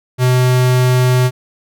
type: tone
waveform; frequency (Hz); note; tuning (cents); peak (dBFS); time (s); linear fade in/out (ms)
square; 126.4; B2; +41; -10; 0.18-1.31; 50
effects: none